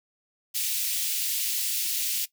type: high-pass noise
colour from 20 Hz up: white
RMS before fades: -28 dBFS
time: 0.54-2.26 s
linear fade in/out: 20 ms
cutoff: 2500 Hz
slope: 24 dB/octave
effects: noise-tail reverb RT60 0.1 s tail -17 dB re dry